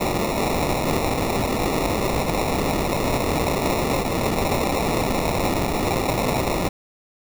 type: noise with sample-and-hold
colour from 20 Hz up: white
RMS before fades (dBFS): -22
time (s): 0-6.69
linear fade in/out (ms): 10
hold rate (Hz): 1575
effects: none